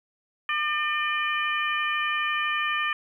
harmonic tone, 601 Hz, D5, 40 cents sharp, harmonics 2 / 3 / 4 / 5, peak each -28 / -28 / -30 / -33 dBFS, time 0.49-2.93 s, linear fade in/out 2 ms, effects 10-bit

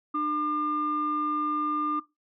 sine tone pair together, 300 / 1200 Hz, D4 / D6, +37 / +37 cents, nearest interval 2 octaves, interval 2400 cents, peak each -29 / -26 dBFS, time 0.14-2 s, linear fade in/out 10 ms, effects noise-tail reverb RT60 0.2 s tail -18 dB re dry + tanh soft clip ceiling -19 dBFS

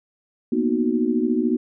sine chord, B major seventh, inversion third, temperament equal, 233.1 / 246.9 / 311.1 / 370 Hz, A#3 / B3 / D#4 / F#4, 0 / 0 / 0 / 0 cents, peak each -24 / -22 / -24 / -25 dBFS, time 0.52-1.57 s, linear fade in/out 5 ms, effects none

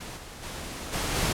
pink noise with level steps, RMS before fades -39 / -43 / -37 / -29 / -26 dBFS, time 0-1.33 s, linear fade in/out 10 ms, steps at 0.16 / 0.42 / 0.92 / 1.14 s, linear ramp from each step 20 ms, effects low-pass 11000 Hz 12 dB/octave

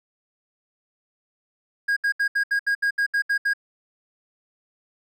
triangle tone bursts, 1633 Hz, G#6, 30 cents flat, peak -17 dBFS, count 11, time 1.88-3.536 s, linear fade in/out 10 ms, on 86 ms, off 71 ms, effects none

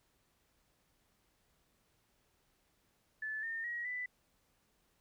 sine tone with pitch steps, 1740 / 1819.1 / 1901.9 / 1988.4 Hz, A6 / A#6 / A#6 / B6, -20 / -43 / +34 / +11 cents, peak -37 dBFS, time 3.22-4.06 s, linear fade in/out 5 ms, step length 210 ms, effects pink hiss -75 dBFS RMS until 5 s

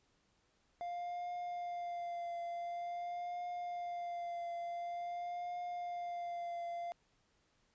triangle tone with vibrato, 698.5 Hz, F5, in tune, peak -37 dBFS, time 0.81-6.92 s, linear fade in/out 0 ms, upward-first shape triangle, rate 0.47 Hz, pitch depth 26 cents each way, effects pink hiss -75 dBFS RMS until 7.74 s + resampled to 16000 Hz

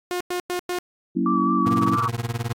sawtooth tone bursts, 357.4 Hz, F4, 40 cents sharp, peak -20 dBFS, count 4, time 0.11-0.786 s, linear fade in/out 0 ms, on 94 ms, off 100 ms
sine chord, F# dominant seventh, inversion none, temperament equal, 185 / 233.1 / 277.2 / 329.6 Hz, F#3 / A#3 / C#4 / E4, 0 / 0 / 0 / 0 cents, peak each -25 dBFS, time 1.15-1.97 s, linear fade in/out 20 ms
sine tone with vibrato, 1154 Hz, D6, 31 cents flat, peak -21 dBFS, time 1.26-2.08 s, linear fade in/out 2 ms, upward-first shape sine, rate 4.6 Hz, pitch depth 30 cents each way
40% pulse tone with tremolo, 117.4 Hz, A#2, 13 cents sharp, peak -20 dBFS, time 1.66-2.53 s, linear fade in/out 5 ms, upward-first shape triangle, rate 19 Hz, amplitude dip 100%
effects AAC 48 kbps

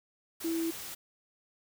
sine tone in noise, 329.6 Hz, E4, in tune, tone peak -29 dBFS, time 0.44-0.71 s, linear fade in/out 10 ms, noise white, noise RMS -42 dBFS, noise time 0.4-0.95 s, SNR +10 dB, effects none

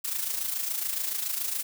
blue noise with amplitude modulation, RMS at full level -28 dBFS, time 0.04-1.63 s, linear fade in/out 10 ms, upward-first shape sine, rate 27.1 Hz, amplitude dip 60%, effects none

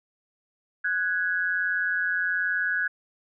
sine tone pair together, 1480 / 1661.2 Hz, F#6 / G#6, 0 / 0 cents, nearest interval major second, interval 200 cents, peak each -26 dBFS, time 0.84-2.88 s, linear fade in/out 10 ms, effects none

